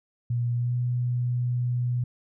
sine tone with pitch glide, 120 to 122.8 Hz, B2 to B2, -49 to -9 cents, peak -23 dBFS, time 0.3-2.04 s, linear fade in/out 5 ms, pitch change +40 cents, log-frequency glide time 0.55-0.74 s, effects none

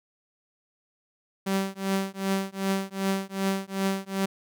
sawtooth tone with tremolo, 193.7 Hz, G3, 20 cents flat, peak -18 dBFS, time 1.46-4.26 s, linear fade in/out 10 ms, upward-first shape triangle, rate 2.6 Hz, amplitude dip 100%, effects none

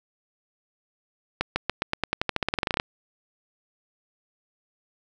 accelerating click train, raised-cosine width 0.3 ms, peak -7 dBFS, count 20, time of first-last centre 1.41-2.799 s, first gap 150 ms, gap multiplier 0.91, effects none

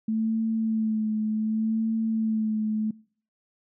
sine tone with vibrato, 219.5 Hz, A3, 4 cents flat, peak -23 dBFS, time 0.08-2.91 s, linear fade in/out 5 ms, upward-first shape sine, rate 0.67 Hz, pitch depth 31 cents each way, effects noise-tail reverb RT60 0.5 s tail -24 dB re dry

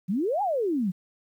sine exponential two-way sweep, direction up then down, 169.4 to 853 to 169.4 Hz, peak -23 dBFS, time 0.08-0.92 s, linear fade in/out 20 ms, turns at 0.42 s, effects 10-bit

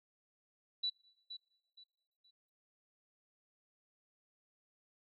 sine tone with echo, 3951 Hz, B7, in tune, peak -32 dBFS, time 0.83-0.9 s, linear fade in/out 10 ms, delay 470 ms, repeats 3, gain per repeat -11 dB, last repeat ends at 2.31 s, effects noise-tail reverb RT60 0.9 s tail -23 dB re dry + MP3 64 kbps

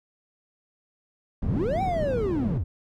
white low-pass noise, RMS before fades -30 dBFS, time 1.42-2.58 s, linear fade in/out 5 ms, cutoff 190 Hz, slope 12 dB/octave
triangle linear two-way sweep, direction up then down, 30.87 to 784 to 63.7 Hz, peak -22 dBFS, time 1.46-2.64 s, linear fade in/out 10 ms, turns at 1.82 s
effects none

